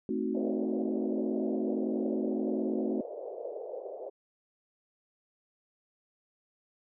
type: chord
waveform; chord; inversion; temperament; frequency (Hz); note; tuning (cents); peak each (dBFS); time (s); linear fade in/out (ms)
sine; A diminished seventh; none; equal; 220 / 261.6 / 311.1 / 370; A3 / C4 / Eb4 / Gb4; 0 / 0 / 0 / 0; -34 / -34 / -36 / -34; 0.09-3.01; 2
type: band-pass noise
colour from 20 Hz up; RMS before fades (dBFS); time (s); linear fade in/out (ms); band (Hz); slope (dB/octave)
white; -40; 0.34-4.1; 10; 420 to 620; 48
effects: none